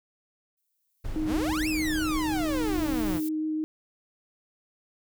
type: noise with exponential growth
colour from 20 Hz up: violet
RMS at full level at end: -39 dBFS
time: 0.57-3.29 s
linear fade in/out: 5 ms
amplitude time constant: 590 ms
type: noise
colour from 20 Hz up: brown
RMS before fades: -35 dBFS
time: 1.04-3.19 s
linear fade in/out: 10 ms
type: tone with vibrato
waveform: sine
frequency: 311.1 Hz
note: D#4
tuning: in tune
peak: -26 dBFS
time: 1.16-3.64 s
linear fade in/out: 0 ms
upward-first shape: triangle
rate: 6.2 Hz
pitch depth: 10 cents each way
type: exponential two-way sweep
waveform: sawtooth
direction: up then down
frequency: 155.56 to 2744 to 155.56 Hz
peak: -27 dBFS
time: 1.25-3.21 s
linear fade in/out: 50 ms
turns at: 1.68 s
effects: none